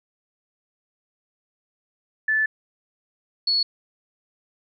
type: tone pair in turn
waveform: sine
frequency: 1746 / 4388 Hz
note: A6 / C#8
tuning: -14 / -18 cents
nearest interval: octave + major third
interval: 1596 cents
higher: second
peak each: -18 dBFS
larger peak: neither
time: 2.28-2.46 / 3.47-3.63 s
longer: first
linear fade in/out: 5 ms
effects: none